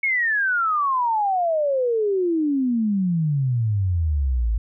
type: exponential sweep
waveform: sine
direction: down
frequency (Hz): 2217 to 51.91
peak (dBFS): -18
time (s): 0.03-4.58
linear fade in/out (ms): 5
effects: none